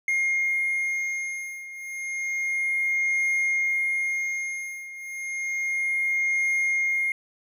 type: beating tone pair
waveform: triangle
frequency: 2132 / 2132.31 Hz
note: C7 / C7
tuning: +32 / +32 cents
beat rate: 0.31 Hz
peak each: -27 / -24 dBFS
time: 0.08-7.12 s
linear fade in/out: 2 ms
effects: none